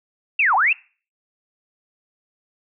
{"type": "linear two-way sweep", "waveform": "sine", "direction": "down then up", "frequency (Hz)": [2782, 723, 2782], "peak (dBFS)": -14, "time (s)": [0.39, 0.73], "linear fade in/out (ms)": 5, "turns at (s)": 0.55, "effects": ["noise-tail reverb RT60 0.4 s tail -24 dB re dry"]}